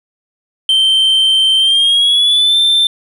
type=tone with pitch glide; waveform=sine; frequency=3119 to 3562 Hz; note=G7 to A7; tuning=-9 to +21 cents; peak=-5 dBFS; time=0.69-2.87 s; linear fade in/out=2 ms; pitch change=+230 cents; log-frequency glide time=1.57-2.57 s; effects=tanh soft clip ceiling -7 dBFS